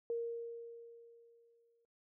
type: tone with exponential decay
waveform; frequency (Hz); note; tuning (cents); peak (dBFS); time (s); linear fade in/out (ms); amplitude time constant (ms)
sine; 466.2; A#4; 0; -33; 0.1-1.85; 1; 380
effects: noise-tail reverb RT60 0.1 s tail -22 dB re dry